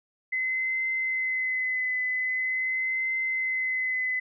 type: tone with vibrato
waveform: sine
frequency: 2038 Hz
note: C7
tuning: 46 cents flat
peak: -25 dBFS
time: 0.32-4.2 s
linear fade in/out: 10 ms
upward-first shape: triangle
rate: 0.44 Hz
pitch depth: 24 cents each way
effects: none